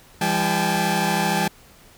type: tone cluster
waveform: sawtooth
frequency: 168.1 / 201.4 / 788 / 861 Hz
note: E3 / G3 / G5 / A5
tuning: +34 / +47 / +9 / -38 cents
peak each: -21 dBFS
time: 0.21-1.48 s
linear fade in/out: 5 ms
effects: pink hiss -50 dBFS RMS until 1.97 s